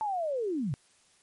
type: linear sweep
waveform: sine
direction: down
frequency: 888 to 116.54 Hz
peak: -28 dBFS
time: 0.01-0.74 s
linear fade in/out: 0 ms
effects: white hiss -64 dBFS RMS until 1.22 s + MP3 48 kbps